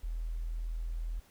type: tone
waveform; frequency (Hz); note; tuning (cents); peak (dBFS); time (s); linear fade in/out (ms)
sine; 41; E1; -9; -33; 0.03-1.2; 10
effects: pink hiss -63 dBFS RMS until 1.3 s